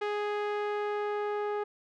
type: tone with low-pass filter sweep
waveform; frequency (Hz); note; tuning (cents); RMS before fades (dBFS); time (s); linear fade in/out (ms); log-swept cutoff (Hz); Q
sawtooth; 415.3; G#4; 0; -32; 0.01-1.64; 10; 2600 to 1300; 0.85
effects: none